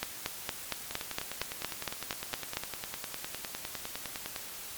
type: two click trains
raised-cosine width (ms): 0.2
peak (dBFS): -13 / -18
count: 12 / 35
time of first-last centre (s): 0.03-2.57 / 0.91-4.362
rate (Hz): 4.33 / 9.85
effects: white hiss -43 dBFS RMS until 4.77 s + MP3 96 kbps